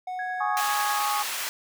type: tone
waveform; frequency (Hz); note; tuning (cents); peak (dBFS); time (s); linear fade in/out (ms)
triangle; 736; F#5; -9; -28; 0.07-0.61; 5
type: tone with tremolo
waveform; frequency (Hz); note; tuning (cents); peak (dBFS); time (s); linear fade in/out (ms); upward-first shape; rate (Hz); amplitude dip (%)
sine; 1661.2; G#6; 0; -31; 0.19-0.99; 2; sine; 10; 25
type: chord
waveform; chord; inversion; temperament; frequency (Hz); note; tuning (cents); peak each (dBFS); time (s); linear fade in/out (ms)
sine; Ab suspended fourth; none; equal; 830.6 / 1108.7 / 1244.5; Ab5 / Db6 / Eb6; 0 / 0 / 0; -27 / -30 / -31; 0.4-1.23; 10
type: high-pass noise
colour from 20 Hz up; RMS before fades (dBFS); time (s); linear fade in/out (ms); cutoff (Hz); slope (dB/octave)
pink; -31; 0.57-1.49; 0; 1200; 12
effects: none